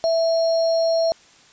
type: tone with sample-and-hold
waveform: sine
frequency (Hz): 659.3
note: E5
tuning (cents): 0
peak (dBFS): -16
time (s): 0.04-1.12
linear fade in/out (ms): 0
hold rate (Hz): 4900
effects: white hiss -51 dBFS RMS until 1.52 s + resampled to 16000 Hz